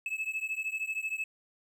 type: beating tone pair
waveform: triangle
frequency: 2594 / 2607 Hz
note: E7 / E7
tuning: -28 / -20 cents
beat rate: 13 Hz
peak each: -33 / -34 dBFS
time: 0.06-1.24 s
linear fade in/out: 2 ms
effects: none